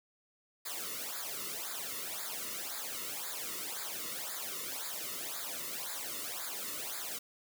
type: noise with flanger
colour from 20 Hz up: white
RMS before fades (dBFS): -40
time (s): 0.65-7.19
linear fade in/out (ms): 10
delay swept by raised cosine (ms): 0.34 to 1.28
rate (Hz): 1.9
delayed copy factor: -1
effects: none